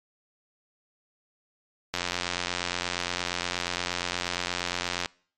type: click train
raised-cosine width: 0.2 ms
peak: -10 dBFS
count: 277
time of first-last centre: 1.94-5.059 s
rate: 88.5 Hz
effects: noise-tail reverb RT60 0.5 s tail -25 dB re dry + MP3 64 kbps